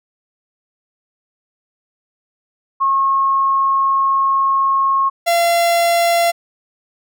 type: tone pair in turn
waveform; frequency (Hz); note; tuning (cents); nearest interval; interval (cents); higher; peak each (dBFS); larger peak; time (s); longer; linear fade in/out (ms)
sine / 45% pulse; 1086 / 684.1; C#6 / F5; -36 / -36; minor sixth; 800; first; -12; neither; 2.8-5.1 / 5.26-6.32; first; 20
effects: none